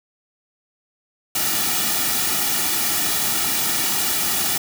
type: noise with comb filter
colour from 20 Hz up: white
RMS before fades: -21 dBFS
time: 1.35-4.58 s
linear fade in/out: 5 ms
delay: 1.9 ms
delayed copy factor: -0.65
effects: none